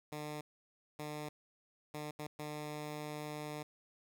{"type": "tone bursts at uneven times", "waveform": "10% pulse", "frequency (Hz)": 150.2, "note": "D3", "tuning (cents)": 39, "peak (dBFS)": -33, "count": 5, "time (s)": [[0.12, 0.41], [0.99, 1.29], [1.94, 2.11], [2.19, 2.27], [2.39, 3.63]], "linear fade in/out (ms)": 5, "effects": []}